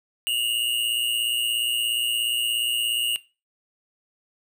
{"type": "tone pair together", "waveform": "square", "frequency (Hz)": [2787, 2904], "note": ["F7", "F#7"], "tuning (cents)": [-4, -33], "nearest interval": "minor second", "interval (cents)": 71, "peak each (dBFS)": -26, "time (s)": [0.27, 3.16], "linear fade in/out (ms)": 0, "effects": ["noise-tail reverb RT60 0.3 s tail -19 dB re dry"]}